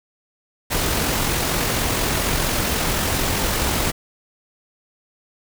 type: noise with amplitude modulation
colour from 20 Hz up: pink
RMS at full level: -20 dBFS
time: 0.7-3.92 s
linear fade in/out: 20 ms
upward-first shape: sine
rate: 44.2 Hz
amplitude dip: 25%
effects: none